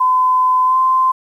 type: tone with pitch glide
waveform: sine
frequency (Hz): 1018 to 1037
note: C6 to C6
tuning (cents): -48 to -16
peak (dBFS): -10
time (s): 0-1.12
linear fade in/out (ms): 10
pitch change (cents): +32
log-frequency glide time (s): 0.65-0.77
effects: 8-bit